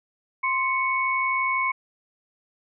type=tone pair together; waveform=sine; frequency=1046.5 / 2217 Hz; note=C6 / C#7; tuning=0 / 0 cents; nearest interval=octave + minor second; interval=1300 cents; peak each=-24 dBFS; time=0.43-1.72 s; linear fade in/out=10 ms; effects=none